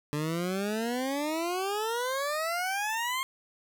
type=exponential sweep; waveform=20% pulse; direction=up; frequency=145.7 to 1075 Hz; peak=-24 dBFS; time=0.13-3.23 s; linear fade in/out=0 ms; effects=none